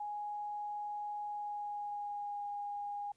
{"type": "tone with pitch glide", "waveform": "sine", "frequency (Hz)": [830.6, 818.2], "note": ["G#5", "G#5"], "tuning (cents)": [0, -26], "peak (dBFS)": -37, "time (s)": [0, 3.12], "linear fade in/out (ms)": 5, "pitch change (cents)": -26, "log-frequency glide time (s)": [1.24, 2.48], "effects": ["pink hiss -75 dBFS RMS until 3.16 s", "MP3 48 kbps"]}